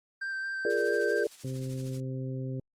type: tone with vibrato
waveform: triangle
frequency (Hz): 1568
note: G6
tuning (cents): 0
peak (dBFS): -30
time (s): 0.21-1.24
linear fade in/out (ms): 10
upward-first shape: square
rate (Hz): 4.5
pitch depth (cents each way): 11
type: chord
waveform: sine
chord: Bb dominant seventh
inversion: second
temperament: equal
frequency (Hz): 349.2 / 415.3 / 466.2 / 587.3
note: F4 / Ab4 / Bb4 / D5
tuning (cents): 0 / 0 / 0 / 0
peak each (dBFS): -34 / -29 / -30 / -33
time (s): 0.65-1.27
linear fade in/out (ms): 2
type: noise with tremolo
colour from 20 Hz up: blue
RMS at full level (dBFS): -43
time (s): 0.7-2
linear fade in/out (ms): 0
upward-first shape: sine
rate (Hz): 13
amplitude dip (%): 60
type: harmonic tone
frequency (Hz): 130.81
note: C3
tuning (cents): 0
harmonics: 1 / 2 / 3 / 4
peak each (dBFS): -33 / -39 / -43 / -45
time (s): 1.44-2.6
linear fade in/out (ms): 5
effects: low-pass 8000 Hz 12 dB/octave + Opus 48 kbps